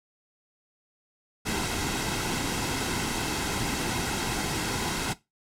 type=noise with comb filter; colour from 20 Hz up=pink; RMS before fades=-29 dBFS; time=1.45-5.14 s; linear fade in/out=20 ms; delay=1.7 ms; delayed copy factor=-0.5; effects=noise-tail reverb RT60 0.2 s tail -17 dB re dry + low-pass 10000 Hz 12 dB/octave